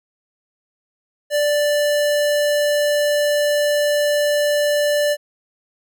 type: tone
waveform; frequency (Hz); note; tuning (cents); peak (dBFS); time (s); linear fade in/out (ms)
square; 587.3; D5; 0; -16; 1.3-5.17; 50
effects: none